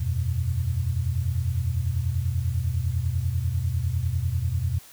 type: chord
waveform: sine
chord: E suspended second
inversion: none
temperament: equal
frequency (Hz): 82.41 / 92.5 / 123.47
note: E2 / F#2 / B2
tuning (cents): 0 / 0 / 0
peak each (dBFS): -27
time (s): 0-4.79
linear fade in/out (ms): 10
effects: white hiss -49 dBFS RMS until 4.92 s